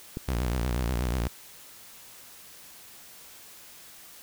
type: click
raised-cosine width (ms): 3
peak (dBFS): -19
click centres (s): 0.171
type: tone with vibrato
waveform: sawtooth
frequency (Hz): 61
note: B1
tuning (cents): -21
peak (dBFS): -22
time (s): 0.28-1.28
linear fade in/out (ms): 5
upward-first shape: sine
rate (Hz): 8.3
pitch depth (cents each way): 160
effects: white hiss -49 dBFS RMS until 4.22 s